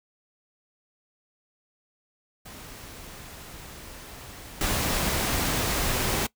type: noise with level steps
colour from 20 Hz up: pink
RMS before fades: -43 / -26 dBFS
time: 2.45-6.27 s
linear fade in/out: 10 ms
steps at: 4.61 s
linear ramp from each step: 2 ms
effects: noise-tail reverb RT60 0.1 s tail -21 dB re dry